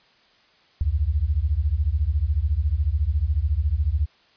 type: beating tone pair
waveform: sine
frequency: 67.6 / 81.6 Hz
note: C#2 / E2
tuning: -43 / -17 cents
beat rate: 14 Hz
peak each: -22 dBFS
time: 0.81-4.06 s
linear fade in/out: 0 ms
effects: white hiss -58 dBFS RMS until 4.36 s + resampled to 11025 Hz